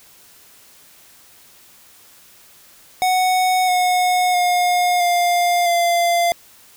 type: tone with pitch steps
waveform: square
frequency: 740 / 727.3 / 714.8 / 702.5 / 690.4 Hz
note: F#5 / F#5 / F5 / F5 / F5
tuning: 0 / -30 / +40 / +10 / -20 cents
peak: -15 dBFS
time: 3.02-6.32 s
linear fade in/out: 0 ms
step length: 660 ms
effects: white hiss -48 dBFS RMS until 6.76 s